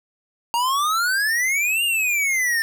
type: exponential two-way sweep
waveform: square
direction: up then down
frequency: 924 to 2850 to 1785 Hz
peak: -19 dBFS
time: 0.54-2.62 s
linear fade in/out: 0 ms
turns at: 1.84 s
effects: none